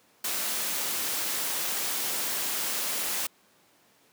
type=noise; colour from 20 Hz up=white; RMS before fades=-30 dBFS; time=0.24-3.27 s; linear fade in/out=5 ms; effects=pink hiss -62 dBFS RMS until 4.12 s + high-pass 200 Hz 12 dB/octave